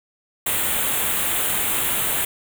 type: band-stop noise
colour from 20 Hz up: white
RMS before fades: -22 dBFS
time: 0.46-2.25 s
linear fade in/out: 5 ms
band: 3700 to 7400 Hz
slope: 48 dB/octave
effects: none

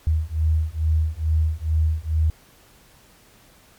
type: beating tone pair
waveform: sine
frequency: 77.78 / 80.08 Hz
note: D#2 / E2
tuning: 0 / -50 cents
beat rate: 2.3 Hz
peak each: -21 dBFS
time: 0.07-2.3 s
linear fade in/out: 0 ms
effects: pink hiss -53 dBFS RMS until 3.78 s + MP3 96 kbps

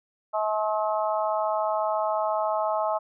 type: harmonic tone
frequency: 214.1 Hz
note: A3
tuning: 47 cents flat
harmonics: 3 / 4 / 5 / 6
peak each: -26 / -28 / -31 / -33 dBFS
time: 0.33-2.99 s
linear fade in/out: 20 ms
effects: none

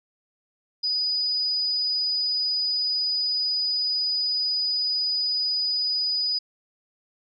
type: tone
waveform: sine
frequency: 4959 Hz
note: D#8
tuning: 7 cents flat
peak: -22 dBFS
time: 0.83-6.39 s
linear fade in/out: 10 ms
effects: none

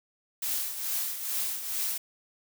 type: noise with tremolo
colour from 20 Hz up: blue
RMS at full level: -29 dBFS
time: 0.42-1.98 s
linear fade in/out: 5 ms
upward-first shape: triangle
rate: 2.3 Hz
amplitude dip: 65%
effects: none

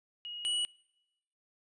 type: tone pair in turn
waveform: sine / square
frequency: 2888 / 2930 Hz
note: F#7 / F#7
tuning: -43 / -18 cents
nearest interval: unison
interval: 25 cents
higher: second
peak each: -39 / -30 dBFS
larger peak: second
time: 0.25-0.45 / 0.45-0.65 s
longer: neither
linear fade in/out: 0 ms
effects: noise-tail reverb RT60 0.9 s tail -25 dB re dry + resampled to 24000 Hz

